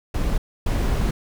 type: noise bursts at uneven times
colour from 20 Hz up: brown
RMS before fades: -21 dBFS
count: 2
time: 0.14-0.38 / 0.66-1.11 s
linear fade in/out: 5 ms
effects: none